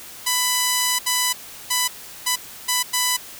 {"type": "tone bursts at uneven times", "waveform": "5% pulse", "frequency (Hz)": 996, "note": "B5", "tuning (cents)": 14, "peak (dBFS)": -6, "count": 6, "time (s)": [[0.26, 0.99], [1.06, 1.33], [1.7, 1.88], [2.26, 2.36], [2.68, 2.83], [2.93, 3.17]], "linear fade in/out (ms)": 10, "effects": ["white hiss -39 dBFS RMS until 3.39 s"]}